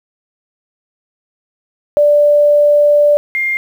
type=tone pair in turn; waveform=sine; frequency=587 / 2116 Hz; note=D5 / C7; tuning=-1 / +19 cents; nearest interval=octave + minor seventh; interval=2220 cents; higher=second; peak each=-6 / -13 dBFS; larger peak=first; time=1.97-3.17 / 3.35-3.57 s; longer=first; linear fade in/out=0 ms; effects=7-bit